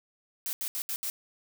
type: noise bursts at uneven times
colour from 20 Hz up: blue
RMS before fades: -33 dBFS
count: 5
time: 0.46-0.53 / 0.61-0.68 / 0.75-0.82 / 0.89-0.96 / 1.03-1.1 s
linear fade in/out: 0 ms
effects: none